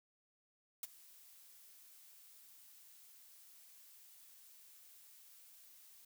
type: noise with ADSR envelope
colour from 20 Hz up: blue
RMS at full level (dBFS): -40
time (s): 0.83-6.05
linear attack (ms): 3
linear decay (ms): 24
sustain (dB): -21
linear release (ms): 4
effects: none